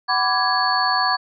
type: tone cluster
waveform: sine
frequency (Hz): 750 / 998 / 1163 / 1662 / 4448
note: F#5 / B5 / D6 / G#6 / C#8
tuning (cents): +23 / +18 / -17 / +1 / +5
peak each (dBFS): -23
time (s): 0.08-1.17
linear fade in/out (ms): 20
effects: none